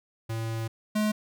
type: tone pair in turn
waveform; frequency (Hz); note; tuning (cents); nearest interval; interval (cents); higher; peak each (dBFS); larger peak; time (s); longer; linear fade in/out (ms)
square; 112.9 / 212.7; A2 / G#3; +45 / +42; major seventh; 1097; second; -30 / -24; second; 0.29-0.68 / 0.95-1.12; first; 10
effects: none